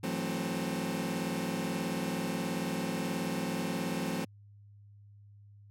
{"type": "chord", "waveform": "sawtooth", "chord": "F# half-diminished seventh", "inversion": "third", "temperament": "just", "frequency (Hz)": [166.5, 185, 222, 266.4], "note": ["E3", "F#3", "A3", "C4"], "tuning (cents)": [18, 0, 16, 31], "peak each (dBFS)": -33, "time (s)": [0.03, 4.25], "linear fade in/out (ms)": 10, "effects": ["added 102 Hz sine -52 dBFS peak until 5.7 s", "MP3 64 kbps"]}